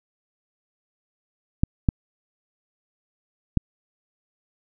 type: clicks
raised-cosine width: 5 ms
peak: -5 dBFS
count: 3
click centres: 1.635 / 1.888 / 3.573 s
effects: none